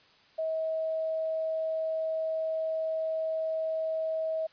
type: tone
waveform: sine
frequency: 640 Hz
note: D#5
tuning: 49 cents sharp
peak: -28 dBFS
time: 0.38-4.47 s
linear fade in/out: 10 ms
effects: white hiss -60 dBFS RMS until 4.52 s + resampled to 11025 Hz